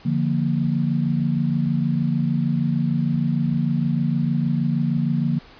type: chord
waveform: sine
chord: Bb major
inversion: first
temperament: equal with one note detuned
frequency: 146.83 / 173.31 / 233.1 Hz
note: D3 / F3 / Bb3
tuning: 0 / -13 / 0 cents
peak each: -22 / -23 / -23 dBFS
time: 0.05-5.39 s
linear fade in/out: 10 ms
effects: pink hiss -47 dBFS RMS until 5.59 s + resampled to 11025 Hz